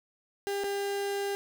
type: tone with dropouts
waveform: 35% pulse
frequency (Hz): 400.1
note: G4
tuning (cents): +35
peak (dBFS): -28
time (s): 0.47-1.35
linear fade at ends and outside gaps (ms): 0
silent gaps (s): 0.637-0.641
effects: 11-bit